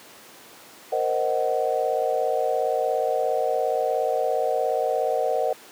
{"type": "chord", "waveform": "sine", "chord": "C half-diminished seventh", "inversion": "third", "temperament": "equal with one note detuned", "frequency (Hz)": [466.2, 523.3, 622.3, 746.9], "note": ["Bb4", "C5", "Eb5", "Gb5"], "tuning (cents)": [0, 0, 0, 16], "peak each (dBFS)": -26, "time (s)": [0.92, 5.53], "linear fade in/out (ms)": 5, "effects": ["pink hiss -46 dBFS RMS until 5.71 s", "high-pass 300 Hz 12 dB/octave"]}